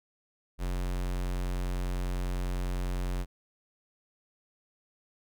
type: tone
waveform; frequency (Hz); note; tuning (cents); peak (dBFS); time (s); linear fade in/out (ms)
square; 45; F#1; -47; -30; 0.58-3.26; 50
effects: none

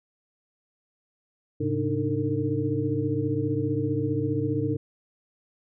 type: tone cluster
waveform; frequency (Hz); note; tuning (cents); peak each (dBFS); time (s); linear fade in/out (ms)
sine; 105.9 / 135.3 / 295 / 310.1 / 454; G#2 / C#3 / D4 / D#4 / A#4; +34 / -42 / +8 / -6 / -46; -30; 1.6-4.77; 10
effects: none

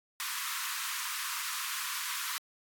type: high-pass noise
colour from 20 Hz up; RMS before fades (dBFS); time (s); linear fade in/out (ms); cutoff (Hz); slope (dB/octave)
pink; -36; 0.2-2.38; 0; 980; 96
effects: AAC 64 kbps

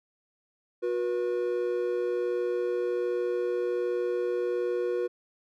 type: tone pair together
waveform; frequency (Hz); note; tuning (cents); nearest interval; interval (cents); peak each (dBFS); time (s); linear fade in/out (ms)
triangle; 362.4 / 483.7; F#4 / B4; -36 / -36; perfect fourth; 500; -27; 0.82-5.08; 20
effects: none

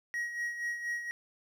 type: tone with tremolo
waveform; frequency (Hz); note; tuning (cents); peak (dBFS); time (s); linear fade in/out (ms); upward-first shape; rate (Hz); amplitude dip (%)
triangle; 1898; A#6; +31; -29; 0.14-1.11; 0; sine; 4.2; 60
effects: none

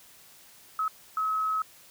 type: tone bursts at uneven times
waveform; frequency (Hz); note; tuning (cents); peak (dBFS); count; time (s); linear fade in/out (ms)
sine; 1283; E6; -47; -25; 2; 0.79-0.88 / 1.17-1.62; 2
effects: white hiss -54 dBFS RMS until 1.9 s

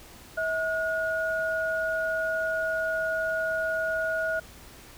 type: tone pair together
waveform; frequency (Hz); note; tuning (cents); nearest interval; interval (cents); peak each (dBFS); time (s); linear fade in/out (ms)
sine; 644.5 / 1444; E5 / F#6; -39 / -43; octave + major second; 1396; -28; 0.37-4.4; 10
effects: added 60 Hz sine -56 dBFS peak until 4.97 s + pink hiss -49 dBFS RMS until 4.97 s

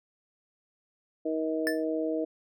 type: harmonic tone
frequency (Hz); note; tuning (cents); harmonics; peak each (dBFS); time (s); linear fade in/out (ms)
158.5; D#3; +32; 2 / 3 / 4; -30 / -32 / -33; 1.25-2.25; 10
type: tone with exponential decay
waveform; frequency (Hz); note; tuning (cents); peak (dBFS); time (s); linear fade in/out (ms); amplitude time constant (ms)
square; 1760; A6; 0; -25; 1.67-1.84; 0; 35
effects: none

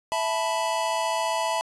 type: chord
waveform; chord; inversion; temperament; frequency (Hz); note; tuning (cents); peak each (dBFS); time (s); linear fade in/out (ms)
square; E suspended fourth; none; equal with one note detuned; 659.3 / 872.9 / 987.8; E5 / A5 / B5; 0 / -14 / 0; -29; 0.12-1.61; 0
effects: resampled to 24000 Hz + 8-bit

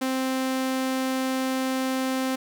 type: tone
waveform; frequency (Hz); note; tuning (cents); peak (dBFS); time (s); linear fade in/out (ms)
sawtooth; 261.6; C4; 0; -20; 0.01-2.36; 10
effects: none

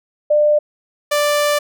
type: tone pair in turn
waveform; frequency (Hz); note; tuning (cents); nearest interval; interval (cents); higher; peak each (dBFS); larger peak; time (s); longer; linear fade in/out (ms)
sine / sawtooth; 597 / 588.1; D5 / D5; +28 / +2; unison; 26; first; -10; neither; 0.3-0.59 / 1.11-1.59; second; 10
effects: none

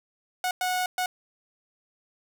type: tone bursts at uneven times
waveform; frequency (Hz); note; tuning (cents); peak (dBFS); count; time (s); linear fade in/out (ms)
sawtooth; 733; F#5; -16; -21; 3; 0.44-0.51 / 0.61-0.86 / 0.98-1.06; 2
effects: none

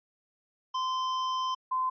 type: tone pair in turn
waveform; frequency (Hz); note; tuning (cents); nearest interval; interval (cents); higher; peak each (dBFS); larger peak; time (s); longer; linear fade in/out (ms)
square / sine; 1034 / 1029.7; C6 / C6; -21 / -28; unison; 7; first; -29 / -26; second; 0.74-1.55 / 1.71-1.9; first; 10
effects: resampled to 11025 Hz

